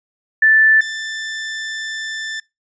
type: tone pair in turn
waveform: sine / sawtooth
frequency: 1760 / 1769.7 Hz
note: A6 / A6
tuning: 0 / +10 cents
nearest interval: unison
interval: 10 cents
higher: second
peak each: -8 / -20 dBFS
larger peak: first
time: 0.42-0.81 / 0.81-2.4 s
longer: second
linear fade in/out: 5 ms
effects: noise-tail reverb RT60 0.2 s tail -22 dB re dry + resampled to 16000 Hz